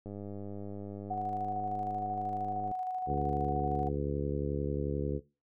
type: click train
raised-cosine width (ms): 2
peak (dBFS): -30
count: 269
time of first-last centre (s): 0.06-2.713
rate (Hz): 101
type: tone with tremolo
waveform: sine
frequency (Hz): 740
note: F#5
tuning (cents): 0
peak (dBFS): -31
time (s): 1.1-3.89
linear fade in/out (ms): 10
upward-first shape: square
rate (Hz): 13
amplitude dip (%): 25
type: harmonic tone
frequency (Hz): 71.3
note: C#2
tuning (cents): +49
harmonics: 1 / 2 / 3 / 4 / 5 / 6 / 7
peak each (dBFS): -37 / -35 / -40 / -39 / -39 / -38 / -40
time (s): 3.06-5.21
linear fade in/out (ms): 50
effects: noise-tail reverb RT60 0.3 s tail -20 dB re dry